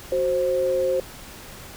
sine tone pair together, 371.7 / 527 Hz, F#4 / C5, +8 / +12 cents, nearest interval tritone, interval 604 cents, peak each -26 / -20 dBFS, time 0.12-1 s, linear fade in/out 2 ms, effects pink hiss -41 dBFS RMS until 1.76 s

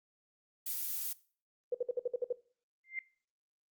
violet noise, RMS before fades -37 dBFS, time 0.66-1.13 s, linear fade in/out 5 ms
sine tone bursts, 489.8 Hz, B4, 14 cents flat, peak -29 dBFS, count 8, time 1.72-2.327 s, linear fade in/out 5 ms, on 26 ms, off 57 ms
sine tone with exponential growth, 2093 Hz, C7, in tune, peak -32 dBFS, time 2.84-2.99 s, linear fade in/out 2 ms, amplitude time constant 32 ms
effects noise-tail reverb RT60 0.4 s tail -19 dB re dry + Opus 48 kbps

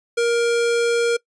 square tone, 470 Hz, A#4, 14 cents sharp, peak -17 dBFS, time 0.17-1.17 s, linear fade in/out 10 ms, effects noise-tail reverb RT60 0.1 s tail -23 dB re dry + resampled to 22050 Hz

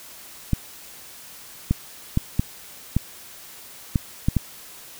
clicks, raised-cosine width 5 ms, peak -6 dBFS, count 8, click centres 0.533 / 1.71 / 2.174 / 2.395 / 2.966 / 3.958 / 4.285 / 4.367 s, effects white hiss -43 dBFS RMS until 4.99 s

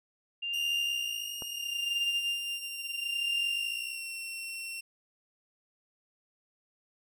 sine tone with tremolo, 2794 Hz, F7, in tune, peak -27 dBFS, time 0.42-4.04 s, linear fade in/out 10 ms, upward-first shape triangle, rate 0.76 Hz, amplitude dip 100%
sawtooth tone with pitch glide, 2870 to 2718 Hz, F7 to F7, +47 to -48 cents, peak -34 dBFS, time 0.53-4.81 s, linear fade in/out 10 ms, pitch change -95 cents, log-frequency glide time 0.7-4.17 s
click, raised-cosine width 1 ms, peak -28 dBFS, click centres 1.422 s
effects none

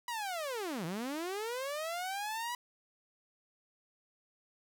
sawtooth linear two-way sweep, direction down then up, 984 to 155.1 to 984 Hz, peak -32 dBFS, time 0.08-2.55 s, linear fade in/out 2 ms, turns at 0.85 s, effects none

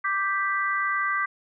sine chord, G major, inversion second, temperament equal, 1174.7 / 1568 / 1975.5 Hz, D6 / G6 / B6, 0 / 0 / 0 cents, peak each -26 / -28 / -28 dBFS, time 0.04-1.26 s, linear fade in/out 10 ms, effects none

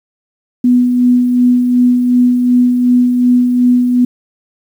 sine tone with tremolo, 246.9 Hz, B3, in tune, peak -5 dBFS, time 0.64-4.05 s, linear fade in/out 5 ms, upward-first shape sine, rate 2.7 Hz, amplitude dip 40%, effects 7-bit

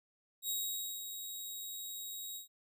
10% pulse tone with ADSR envelope, 3802 Hz, A#7, 33 cents sharp, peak -26 dBFS, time 0.42-2.48 s, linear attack 72 ms, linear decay 510 ms, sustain -8 dB, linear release 120 ms, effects none

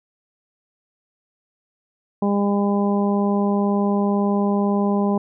harmonic tone, 202 Hz, G#3, 48 cents flat, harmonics 1 / 2 / 3 / 4 / 5, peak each -18 / -24 / -28 / -28 / -30 dBFS, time 2.22-5.18 s, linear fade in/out 5 ms, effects none

